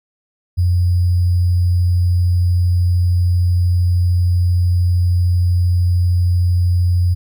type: tone with sample-and-hold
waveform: sine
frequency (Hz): 88.7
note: F2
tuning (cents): +27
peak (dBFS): -11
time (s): 0.57-7.15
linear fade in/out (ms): 20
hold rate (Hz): 4900
effects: none